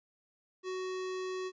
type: tone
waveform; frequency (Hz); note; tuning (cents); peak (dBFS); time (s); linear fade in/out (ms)
square; 372.1; F#4; +10; -36; 0.63-1.52; 50
effects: resampled to 16000 Hz + 13-bit

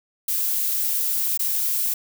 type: noise with dropouts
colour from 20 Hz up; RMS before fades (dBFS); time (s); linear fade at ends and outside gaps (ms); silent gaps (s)
violet; -23; 0.28-1.94; 5; 1.375-1.393
effects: none

